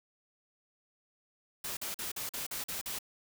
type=noise bursts; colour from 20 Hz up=white; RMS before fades=-38 dBFS; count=8; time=1.64-2.988 s; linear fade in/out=5 ms; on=130 ms; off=44 ms; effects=none